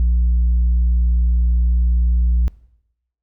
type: tone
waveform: sine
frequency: 59.5 Hz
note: A#1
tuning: 36 cents sharp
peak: -10 dBFS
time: 0-2.48 s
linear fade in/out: 0 ms
effects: noise-tail reverb RT60 0.8 s tail -22 dB re dry + tanh soft clip ceiling -11 dBFS